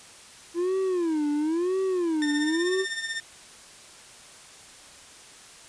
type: tone with vibrato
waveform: triangle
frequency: 334.7 Hz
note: E4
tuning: 26 cents sharp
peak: -21 dBFS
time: 0.54-2.86 s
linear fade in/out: 50 ms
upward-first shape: sine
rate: 0.98 Hz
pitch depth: 230 cents each way
type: tone with tremolo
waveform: sawtooth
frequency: 1808 Hz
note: A6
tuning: 47 cents sharp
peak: -23 dBFS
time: 2.22-3.2 s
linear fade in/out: 0 ms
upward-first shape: triangle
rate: 16 Hz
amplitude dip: 70%
effects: white hiss -48 dBFS RMS until 5.68 s + resampled to 22050 Hz